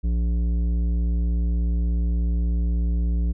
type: tone with tanh clipping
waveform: sine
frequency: 58.27 Hz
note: A#1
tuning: in tune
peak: -21 dBFS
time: 0.03-3.33 s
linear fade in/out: 20 ms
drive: 11 dB
effects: none